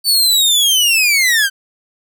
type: linear sweep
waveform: sawtooth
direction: down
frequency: 4553 to 1527 Hz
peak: -7 dBFS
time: 0.04-1.5 s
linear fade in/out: 50 ms
effects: none